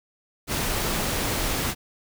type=noise; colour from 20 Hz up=pink; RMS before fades=-26 dBFS; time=0.47-1.75 s; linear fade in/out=50 ms; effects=none